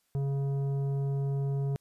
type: tone with tanh clipping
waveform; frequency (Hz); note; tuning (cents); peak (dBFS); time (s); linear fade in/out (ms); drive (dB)
sine; 138.59; C#3; 0; -29; 0.15-1.76; 0; 10
effects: white hiss -74 dBFS RMS until 1.8 s + resampled to 32000 Hz